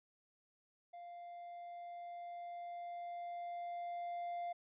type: tone with level ramp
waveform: triangle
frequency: 697 Hz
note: F5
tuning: 4 cents flat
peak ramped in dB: -47 to -37 dBFS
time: 0.93-4.53 s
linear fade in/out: 10 ms
effects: resampled to 8000 Hz